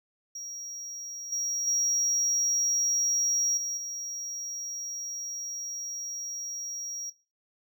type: tone with level steps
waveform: triangle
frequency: 5660 Hz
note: F8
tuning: 22 cents sharp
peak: -35 / -26 / -21 / -28 / -32 dBFS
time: 0.35-7.1 s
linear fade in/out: 5 ms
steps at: 1.32 / 1.67 / 3.57 / 3.77 s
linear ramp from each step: 5 ms
effects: noise-tail reverb RT60 0.3 s tail -17 dB re dry + tanh soft clip ceiling -19 dBFS